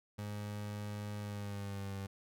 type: tone with pitch glide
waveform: 30% pulse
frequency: 103.83 to 98 Hz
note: G#2 to G2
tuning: 0 to 0 cents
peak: -37 dBFS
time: 0.18-2.07 s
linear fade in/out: 10 ms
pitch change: -100 cents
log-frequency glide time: 1.2-1.92 s
effects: none